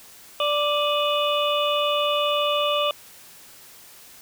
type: harmonic tone with a mistuned harmonic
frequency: 587.3 Hz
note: D5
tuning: in tune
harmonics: 1 / 2 / 4 / 5 / 6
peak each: -23 / -25 / -32 / -27 / -29 dBFS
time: 0.4-2.91 s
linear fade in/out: 2 ms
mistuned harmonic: 4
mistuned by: +110 cents
effects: white hiss -47 dBFS RMS until 4.21 s